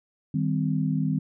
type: chord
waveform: sine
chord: C minor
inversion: first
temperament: equal with one note detuned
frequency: 155.56 / 196 / 259.2 Hz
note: Eb3 / G3 / C4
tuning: 0 / 0 / -16 cents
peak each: -25 / -28 / -28 dBFS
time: 0.34-1.19 s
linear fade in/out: 5 ms
effects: none